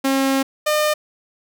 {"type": "tone pair in turn", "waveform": "sawtooth", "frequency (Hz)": [269.8, 605.7], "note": ["C#4", "D#5"], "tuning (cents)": [-47, -47], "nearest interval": "octave + major second", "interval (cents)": 1400, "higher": "second", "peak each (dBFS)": -12, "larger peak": "neither", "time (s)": [[0.04, 0.43], [0.66, 0.94]], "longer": "first", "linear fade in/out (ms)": 10, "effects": []}